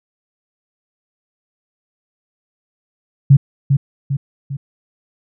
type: tone with echo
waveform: sine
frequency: 138.59 Hz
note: C#3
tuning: in tune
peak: -3 dBFS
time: 3.3-3.37 s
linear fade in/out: 10 ms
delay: 400 ms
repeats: 3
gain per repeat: -6 dB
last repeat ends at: 4.57 s
effects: none